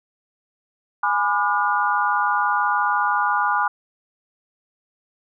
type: chord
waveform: sine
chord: G# diminished seventh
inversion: none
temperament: just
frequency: 830.6 / 996.7 / 1196.1 / 1435.3 Hz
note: G#5 / B5 / D6 / F6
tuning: 0 / +16 / +31 / +47 cents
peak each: -23 dBFS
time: 1.03-3.68 s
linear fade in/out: 5 ms
effects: none